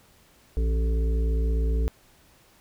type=harmonic tone with a mistuned harmonic; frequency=55 Hz; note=A1; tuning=in tune; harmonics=1 / 3 / 5 / 7 / 8; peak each=-21 / -36 / -39 / -43 / -36 dBFS; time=0.57-1.88 s; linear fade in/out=0 ms; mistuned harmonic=1; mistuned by=+99 cents; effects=pink hiss -58 dBFS RMS until 2.6 s